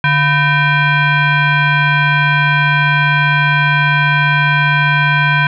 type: tone with frequency modulation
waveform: sine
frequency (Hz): 698.5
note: F5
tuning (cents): 0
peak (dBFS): -9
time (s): 0.04-5.47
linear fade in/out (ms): 2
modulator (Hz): 846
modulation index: 2.2
effects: none